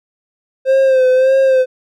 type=tone with vibrato; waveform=triangle; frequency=523.3 Hz; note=C5; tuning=in tune; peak=-6 dBFS; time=0.65-1.66 s; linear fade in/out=50 ms; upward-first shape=sine; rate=1.7 Hz; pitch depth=44 cents each way; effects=none